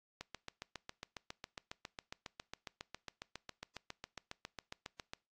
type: click train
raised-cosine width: 0.2 ms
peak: -26 dBFS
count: 37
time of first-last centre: 0.21-5.135 s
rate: 7.31 Hz
effects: noise-tail reverb RT60 0.3 s tail -24 dB re dry + AAC 48 kbps